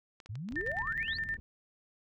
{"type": "clicks", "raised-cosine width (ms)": 0.2, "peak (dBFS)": -33, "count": 8, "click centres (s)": [0.202, 0.26, 0.355, 0.488, 0.523, 0.557, 0.673, 0.787]}
{"type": "exponential sweep", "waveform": "sine", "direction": "up", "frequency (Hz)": [92.7, 4699], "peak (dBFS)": -37, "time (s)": [0.29, 1.18], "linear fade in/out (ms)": 10}
{"type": "low-pass noise", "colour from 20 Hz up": "white", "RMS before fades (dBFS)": -47, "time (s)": [0.51, 1.4], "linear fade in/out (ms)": 0, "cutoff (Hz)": 100, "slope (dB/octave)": 12}
{"type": "tone with tremolo", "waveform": "sine", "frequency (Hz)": 1797, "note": "A6", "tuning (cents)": 36, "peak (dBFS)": -31, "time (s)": [0.56, 1.37], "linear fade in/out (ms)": 5, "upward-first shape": "square", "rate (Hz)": 9.6, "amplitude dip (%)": 60}
{"effects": []}